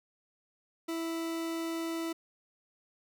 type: tone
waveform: 40% pulse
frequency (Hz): 329.6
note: E4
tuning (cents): 0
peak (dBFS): -32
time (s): 0.88-2.13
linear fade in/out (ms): 10
effects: none